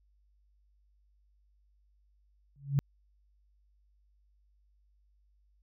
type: tone with exponential growth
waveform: sine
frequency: 139.7 Hz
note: C#3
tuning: 14 cents sharp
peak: -20 dBFS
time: 2.56-2.79 s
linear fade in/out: 0 ms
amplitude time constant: 48 ms
effects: added 50 Hz sine -65 dBFS peak until 5.62 s